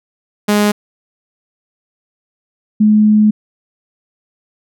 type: tone pair in turn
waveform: sawtooth / sine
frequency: 207.7 / 212.7 Hz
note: G#3 / G#3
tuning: 0 / +42 cents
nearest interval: unison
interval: 42 cents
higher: second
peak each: -6 dBFS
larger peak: neither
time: 0.48-0.72 / 2.8-3.31 s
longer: second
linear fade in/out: 10 ms
effects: none